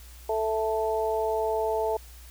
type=harmonic tone; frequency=220 Hz; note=A3; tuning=in tune; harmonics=2 / 3 / 4; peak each=-27 / -29 / -30 dBFS; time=0.29-1.97 s; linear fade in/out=5 ms; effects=added 60 Hz sine -45 dBFS peak until 2.3 s + white hiss -52 dBFS RMS until 2.3 s